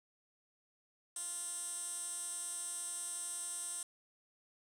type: tone with band-pass filter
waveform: 15% pulse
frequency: 349.2 Hz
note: F4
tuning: in tune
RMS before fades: -42 dBFS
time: 1.16-3.83 s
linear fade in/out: 2 ms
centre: 8800 Hz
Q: 9
effects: none